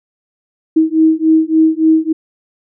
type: beating tone pair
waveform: sine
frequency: 316.8 / 320.3 Hz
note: D#4 / E4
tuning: +31 / -50 cents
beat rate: 3.5 Hz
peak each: -11 dBFS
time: 0.76-2.13 s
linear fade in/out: 10 ms
effects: none